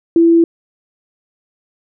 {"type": "tone", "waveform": "sine", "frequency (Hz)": 334.3, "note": "E4", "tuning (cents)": 24, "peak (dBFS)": -6, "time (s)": [0.16, 0.44], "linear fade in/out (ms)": 2, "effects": []}